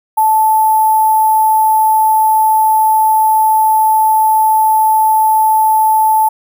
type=tone with sample-and-hold; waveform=sine; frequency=873 Hz; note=A5; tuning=14 cents flat; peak=-7 dBFS; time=0.17-6.29 s; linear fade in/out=10 ms; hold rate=11025 Hz; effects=none